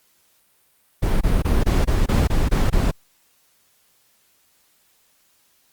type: noise bursts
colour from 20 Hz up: brown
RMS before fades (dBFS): -17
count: 9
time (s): 1.02-2.914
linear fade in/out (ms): 10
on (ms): 190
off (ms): 23
effects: white hiss -61 dBFS RMS until 5.72 s + Opus 48 kbps